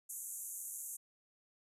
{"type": "band-pass noise", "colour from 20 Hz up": "white", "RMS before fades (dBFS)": -45, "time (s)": [0.09, 0.97], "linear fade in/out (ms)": 10, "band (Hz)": [6400, 13000], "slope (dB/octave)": 96, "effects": []}